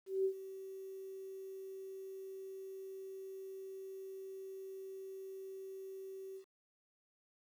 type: tone with ADSR envelope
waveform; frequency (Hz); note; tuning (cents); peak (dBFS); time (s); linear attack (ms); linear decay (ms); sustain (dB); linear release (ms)
sine; 383.8; G4; -37; -29; 0.06-6.45; 190; 80; -16; 87
effects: 11-bit